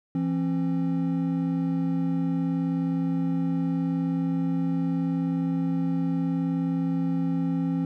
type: tone pair together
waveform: triangle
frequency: 168.58 / 267.8 Hz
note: E3 / C4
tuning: +39 / +40 cents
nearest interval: minor sixth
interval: 801 cents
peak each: -24 / -24 dBFS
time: 0.15-7.85 s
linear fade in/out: 2 ms
effects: none